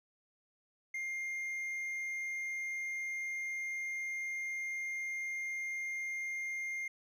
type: tone with hard clipping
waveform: sine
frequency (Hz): 2114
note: C7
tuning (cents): +17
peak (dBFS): -37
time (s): 0.94-6.88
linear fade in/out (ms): 5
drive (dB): 3
effects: none